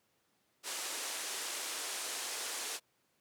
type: band-pass noise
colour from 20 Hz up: white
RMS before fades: -40 dBFS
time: 0.63-2.8 s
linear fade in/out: 50 ms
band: 310 to 9900 Hz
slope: 24 dB/octave
effects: pink hiss -75 dBFS RMS until 3.2 s + high-pass 150 Hz 12 dB/octave